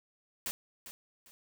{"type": "noise with echo", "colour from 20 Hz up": "white", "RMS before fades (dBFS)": -36, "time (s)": [0.46, 0.51], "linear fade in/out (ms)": 0, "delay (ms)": 400, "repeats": 2, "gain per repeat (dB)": -11, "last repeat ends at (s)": 1.31, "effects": []}